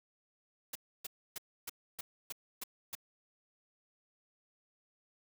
white noise bursts, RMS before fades -41 dBFS, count 8, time 0.73-2.952 s, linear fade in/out 5 ms, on 24 ms, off 290 ms, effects none

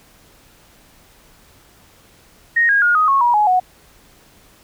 sine tone with pitch steps, 1864.7 / 1632.7 / 1429.6 / 1251.7 / 1096 / 959.7 / 840.3 / 735.7 Hz, A#6 / G#6 / F6 / D#6 / C#6 / B5 / G#5 / F#5, 0 / -30 / +40 / +10 / -20 / -50 / +20 / -10 cents, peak -11 dBFS, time 2.56-3.6 s, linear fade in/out 10 ms, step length 130 ms, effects pink hiss -50 dBFS RMS until 4.63 s

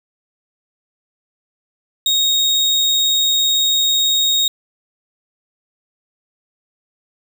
35% pulse tone, 3747 Hz, A#7, 8 cents sharp, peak -11 dBFS, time 2.06-4.48 s, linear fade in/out 2 ms, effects none

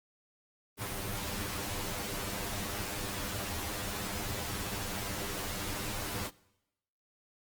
pink noise with comb filter, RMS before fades -37 dBFS, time 0.77-6.31 s, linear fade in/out 50 ms, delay 10 ms, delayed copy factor +0.9, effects noise-tail reverb RT60 0.9 s tail -22 dB re dry + Opus 32 kbps

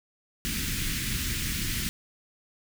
pink band-stop noise, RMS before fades -30 dBFS, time 0.45-1.89 s, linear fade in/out 0 ms, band 280 to 1700 Hz, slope 24 dB/octave, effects none

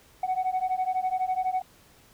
sine beating tone pair, 739 / 751 Hz, F#5 / F#5, -2 / +26 cents, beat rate 12 Hz, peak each -26 dBFS, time 0.23-1.62 s, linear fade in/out 5 ms, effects tanh soft clip ceiling -21 dBFS + pink hiss -57 dBFS RMS until 2.13 s

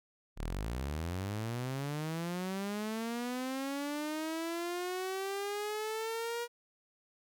sawtooth linear sweep, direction up, 33.39 to 478.5 Hz, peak -31 dBFS, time 0.36-6.48 s, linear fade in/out 50 ms, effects none

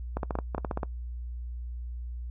clicks, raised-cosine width 1 ms, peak -16 dBFS, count 11, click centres 0.17 / 0.232 / 0.308 / 0.354 / 0.388 / 0.548 / 0.581 / 0.648 / 0.712 / 0.774 / 0.832 s, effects noise-tail reverb RT60 0.1 s tail -22 dB re dry + added 60 Hz sine -34 dBFS peak until 2.3 s

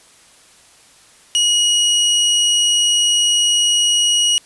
sawtooth tone, 2900 Hz, F#7, 35 cents flat, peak -9 dBFS, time 1.35-4.38 s, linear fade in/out 0 ms, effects white hiss -48 dBFS RMS until 4.45 s + resampled to 24000 Hz

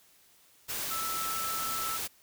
sine tone in noise, 1318.5 Hz, E6, in tune, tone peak -34 dBFS, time 0.9-1.98 s, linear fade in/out 20 ms, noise white, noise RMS -35 dBFS, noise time 0.68-2.08 s, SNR -2 dB, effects white hiss -62 dBFS RMS until 2.22 s

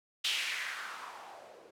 violet noise with low-pass filter sweep, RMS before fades -39 dBFS, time 0.24-1.71 s, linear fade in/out 10 ms, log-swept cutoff 3300 to 440 Hz, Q 2.8, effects none

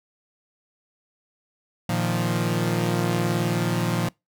sawtooth chord, Bb suspended fourth, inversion none, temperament equal, 116.54 / 155.56 / 174.61 Hz, Bb2 / Eb3 / F3, 0 / 0 / 0 cents, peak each -22 / -24 / -21 dBFS, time 1.89-4.09 s, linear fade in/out 5 ms, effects noise-tail reverb RT60 0.2 s tail -25 dB re dry

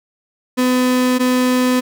35% pulse tone pair in turn, 252.3 / 252.3 Hz, B3 / B3, +37 / +37 cents, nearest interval unison, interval 0 cents, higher neither, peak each -11 dBFS, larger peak neither, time 0.57-1.19 / 1.19-1.81 s, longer neither, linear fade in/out 20 ms, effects none

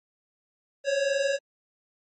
square tone pair together, 537 / 558.6 Hz, C5 / C#5, +45 / +13 cents, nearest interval minor second, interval 68 cents, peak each -30 / -25 dBFS, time 0.84-1.39 s, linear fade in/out 50 ms, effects MP3 32 kbps

